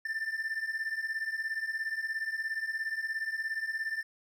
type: beating tone pair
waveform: triangle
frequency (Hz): 1770 / 1787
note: A6 / A6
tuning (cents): +10 / +26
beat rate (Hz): 17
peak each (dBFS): -35 / -32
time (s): 0.05-4.03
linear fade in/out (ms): 5
effects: none